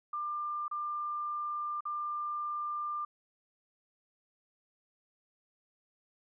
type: tone with dropouts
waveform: sine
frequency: 1194 Hz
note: D6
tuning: 28 cents sharp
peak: -33 dBFS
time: 0.13-3.05 s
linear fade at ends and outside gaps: 5 ms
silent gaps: 0.681-0.712 / 1.807-1.853 s
effects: none